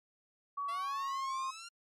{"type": "tone with pitch glide", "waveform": "sine", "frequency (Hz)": [1131, 1061.4], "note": ["C#6", "C6"], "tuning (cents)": [34, 24], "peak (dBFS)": -34, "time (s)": [0.57, 1.51], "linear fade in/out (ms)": 10, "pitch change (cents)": -110, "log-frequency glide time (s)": [0.74, 1.35]}
{"type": "linear sweep", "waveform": "10% pulse", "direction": "up", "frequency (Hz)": [662, 1406], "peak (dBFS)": -37, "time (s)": [0.68, 1.69], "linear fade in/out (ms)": 10}
{"effects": ["low-pass 10000 Hz 12 dB/octave", "MP3 96 kbps"]}